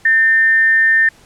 sine tone with amplitude modulation, 1800 Hz, A6, 39 cents sharp, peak -7 dBFS, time 0.05-1.09 s, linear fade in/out 5 ms, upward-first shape sine, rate 234 Hz, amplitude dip 35%, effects pink hiss -47 dBFS RMS until 1.25 s + low-pass 10000 Hz 12 dB/octave

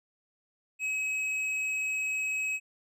sine tone with hard clipping, 2554 Hz, D#7, 45 cents sharp, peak -30 dBFS, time 0.79-2.6 s, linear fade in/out 50 ms, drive 6 dB, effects none

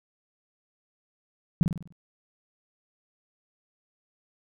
sine tone with echo, 168 Hz, E3, 33 cents sharp, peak -14 dBFS, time 1.61-1.63 s, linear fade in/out 0 ms, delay 49 ms, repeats 6, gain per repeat -6 dB, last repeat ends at 1.924 s, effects none

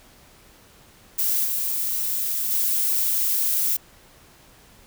violet noise with level steps, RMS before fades -22 / -25 / -22 dBFS, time 1.18-3.77 s, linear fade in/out 10 ms, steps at 1.44 / 2.5 s, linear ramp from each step 20 ms, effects pink hiss -52 dBFS RMS until 4.86 s

